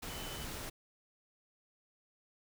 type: tone in noise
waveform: sine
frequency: 3017 Hz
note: F#7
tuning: 33 cents sharp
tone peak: -50 dBFS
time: 0.09-0.45 s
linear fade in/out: 10 ms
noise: pink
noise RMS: -43 dBFS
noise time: 0.02-0.7 s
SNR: -10 dB
effects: none